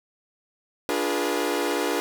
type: chord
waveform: sawtooth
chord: D diminished seventh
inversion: none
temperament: equal with one note detuned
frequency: 293.7 / 349.2 / 415.3 / 483.4 Hz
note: D4 / F4 / Ab4 / Cb5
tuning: 0 / 0 / 0 / -37 cents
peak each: -25 dBFS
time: 0.89-2 s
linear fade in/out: 0 ms
effects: none